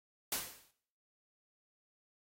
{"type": "noise with exponential decay", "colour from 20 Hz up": "white", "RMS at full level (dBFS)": -33, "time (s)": [0.32, 0.71], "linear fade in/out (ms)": 2, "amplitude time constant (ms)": 84, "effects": ["noise-tail reverb RT60 0.6 s tail -17 dB re dry", "AAC 48 kbps"]}